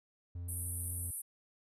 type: tone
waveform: triangle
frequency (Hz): 87.31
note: F2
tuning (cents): 0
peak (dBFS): -37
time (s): 0.35-1.11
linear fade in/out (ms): 5
type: band-pass noise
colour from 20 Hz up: white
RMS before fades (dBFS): -42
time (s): 0.48-1.22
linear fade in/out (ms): 10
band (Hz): 8900 to 12000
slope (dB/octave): 96
effects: none